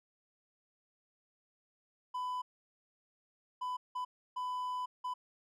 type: tone bursts at uneven times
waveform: triangle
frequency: 1000 Hz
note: B5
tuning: 21 cents sharp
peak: -33 dBFS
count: 5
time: 2.14-2.42 / 3.61-3.77 / 3.95-4.05 / 4.36-4.86 / 5.04-5.14 s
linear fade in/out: 10 ms
effects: none